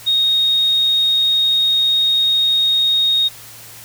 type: tone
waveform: sine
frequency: 3729 Hz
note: A#7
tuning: in tune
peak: -12 dBFS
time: 0.06-3.29 s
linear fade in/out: 20 ms
effects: added 113 Hz sine -47 dBFS peak until 3.84 s + white hiss -38 dBFS RMS until 3.84 s